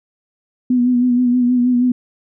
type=tone with vibrato; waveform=sine; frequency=246.9 Hz; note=B3; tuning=in tune; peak=-11 dBFS; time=0.7-1.92 s; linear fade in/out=5 ms; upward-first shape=sine; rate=6.3 Hz; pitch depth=37 cents each way; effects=none